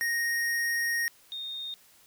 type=tone pair in turn; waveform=square / sine; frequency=1864.7 / 3682 Hz; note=A#6 / A#7; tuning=0 / -22 cents; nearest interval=octave; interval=1178 cents; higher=second; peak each=-27 / -34 dBFS; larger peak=first; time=0.01-1.08 / 1.32-1.74 s; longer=first; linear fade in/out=0 ms; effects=white hiss -59 dBFS RMS until 2.06 s